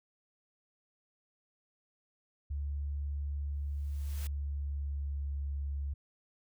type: tone with pitch glide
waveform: sine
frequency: 71.6 to 70.45 Hz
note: D2 to C#2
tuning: -43 to +29 cents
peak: -33 dBFS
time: 2.5-5.94 s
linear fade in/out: 10 ms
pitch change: -28 cents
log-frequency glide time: 4.02-5.36 s
type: noise with exponential growth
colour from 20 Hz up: white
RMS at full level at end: -46 dBFS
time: 3.53-4.27 s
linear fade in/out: 2 ms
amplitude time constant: 160 ms
effects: none